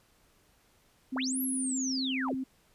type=tone with pitch glide; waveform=sine; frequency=260 to 262.3 Hz; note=C4 to C4; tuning=-11 to +4 cents; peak=-31 dBFS; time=1.12-2.44 s; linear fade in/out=10 ms; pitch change=+15 cents; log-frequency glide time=1.53-1.92 s
type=linear two-way sweep; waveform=sine; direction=up then down; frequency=36.94 to 11730 to 36.94 Hz; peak=-32 dBFS; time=1.15-2.35 s; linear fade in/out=20 ms; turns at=1.41 s
type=click; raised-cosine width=0.5 ms; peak=-34 dBFS; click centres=2.285 s
effects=pink hiss -66 dBFS RMS until 2.74 s + resampled to 32000 Hz